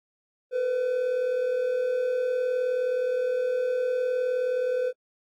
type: tone pair together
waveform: triangle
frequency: 464.6 / 504 Hz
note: A#4 / B4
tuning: -6 / +35 cents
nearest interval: minor second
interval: 141 cents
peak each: -31 / -22 dBFS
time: 0.51-4.93 s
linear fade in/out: 50 ms
effects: AAC 48 kbps